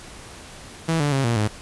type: tone with pitch steps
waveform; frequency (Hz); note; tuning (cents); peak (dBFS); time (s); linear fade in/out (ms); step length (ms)
sawtooth; 163.5 / 145.6 / 135.7 / 117.3 / 106.2; E3 / D3 / C#3 / A#2 / G#2; -14 / -15 / -36 / +11 / +39; -15; 0.88-1.48; 10; 120
effects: pink hiss -41 dBFS RMS until 1.61 s + resampled to 24000 Hz